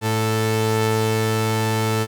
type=tone pair together; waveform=sawtooth; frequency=110 / 440.6 Hz; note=A2 / A4; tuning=0 / +2 cents; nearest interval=2 octaves; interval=2402 cents; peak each=-16 / -18 dBFS; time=0.01-2.07 s; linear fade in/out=50 ms; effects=none